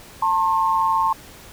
sine tone pair together, 892.9 / 1072 Hz, A5 / C6, +25 / +42 cents, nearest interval minor third, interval 317 cents, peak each -19 dBFS, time 0.22-1.13 s, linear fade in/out 5 ms, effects pink hiss -43 dBFS RMS until 1.52 s

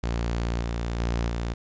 sawtooth tone with level steps, 58.1 Hz, A#1, 5 cents flat, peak -21 / -23 / -20 / -23 dBFS, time 0.03-1.54 s, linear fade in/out 10 ms, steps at 0.61 / 0.99 / 1.29 s, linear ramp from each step 2 ms, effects resampled to 16000 Hz + 10-bit

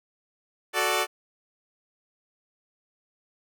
10% pulse chord, D major, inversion first, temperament equal, 370 / 440 / 587.3 Hz, F#4 / A4 / D5, 0 / 0 / 0 cents, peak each -19 dBFS, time 0.73-1.07 s, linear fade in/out 50 ms, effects none

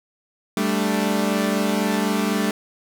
sawtooth chord, G suspended second, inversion none, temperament equal, 196 / 220 / 293.7 Hz, G3 / A3 / D4, 0 / 0 / 0 cents, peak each -19 / -19 / -22 dBFS, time 0.57-2.51 s, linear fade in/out 2 ms, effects none

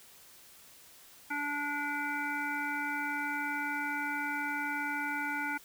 harmonic tone, 290.4 Hz, D4, 19 cents flat, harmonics 1 / 3 / 5 / 7 / 8, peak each -40 / -38 / -35 / -41 / -41 dBFS, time 1.3-5.58 s, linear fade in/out 10 ms, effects white hiss -56 dBFS RMS until 5.64 s

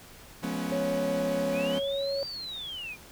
40% pulse chord, C# dominant seventh, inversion first, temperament equal with one note detuned, 174.61 / 212.4 / 246.9 / 277.2 Hz, E#3 / G#3 / B3 / C#4, 0 / +39 / 0 / 0 cents, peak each -35 dBFS, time 0.42-1.8 s, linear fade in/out 20 ms
sine tone, 554.4 Hz, C#5, in tune, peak -28 dBFS, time 0.72-2.23 s, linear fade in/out 0 ms
sine linear two-way sweep, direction up then down, 2335 to 4699 to 2335 Hz, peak -35 dBFS, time 1.52-2.97 s, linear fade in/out 50 ms, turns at 2.26 s
effects pink hiss -50 dBFS RMS until 3.11 s

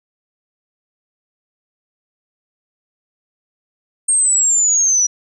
sine linear sweep, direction down, 8580 to 5790 Hz, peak -11 dBFS, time 4.08-5.07 s, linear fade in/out 10 ms, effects none

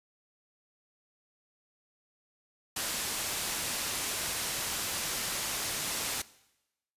white low-pass noise, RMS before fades -34 dBFS, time 2.76-6.22 s, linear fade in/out 5 ms, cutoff 11000 Hz, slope 12 dB/octave, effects noise-tail reverb RT60 0.9 s tail -19 dB re dry + resampled to 32000 Hz

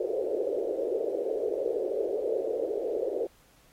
pink band-pass noise, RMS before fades -30 dBFS, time 0-3.27 s, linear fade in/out 5 ms, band 380 to 550 Hz, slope 48 dB/octave, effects pink hiss -62 dBFS RMS until 3.72 s + AAC 48 kbps

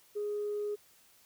sine tone, 415.3 Hz, G#4, in tune, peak -31 dBFS, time 0.15-0.76 s, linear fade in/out 20 ms, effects tanh soft clip ceiling -28 dBFS + white hiss -63 dBFS RMS until 1.25 s

